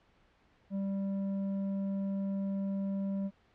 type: tone with low-pass filter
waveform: square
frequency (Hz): 196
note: G3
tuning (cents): 0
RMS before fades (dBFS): -34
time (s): 0.7-3.31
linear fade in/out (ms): 50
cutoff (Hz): 430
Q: 1.3
effects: pink hiss -67 dBFS RMS until 3.54 s + low-pass 3000 Hz 12 dB/octave